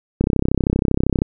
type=click train; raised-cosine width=3 ms; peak=-3 dBFS; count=34; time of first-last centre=0.21-1.219 s; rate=32.7 Hz; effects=none